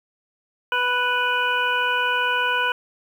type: harmonic tone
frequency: 493.9 Hz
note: B4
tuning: in tune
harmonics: 1 / 2 / 3 / 5 / 6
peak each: -30 / -24 / -22 / -28 / -28 dBFS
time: 0.72-2.72 s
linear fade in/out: 2 ms
effects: 8-bit